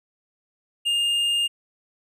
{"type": "tone with tanh clipping", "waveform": "triangle", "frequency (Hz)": 2820, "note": "F7", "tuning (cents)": 16, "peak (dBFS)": -21, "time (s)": [0.85, 1.48], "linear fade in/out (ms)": 20, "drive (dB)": 11, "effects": []}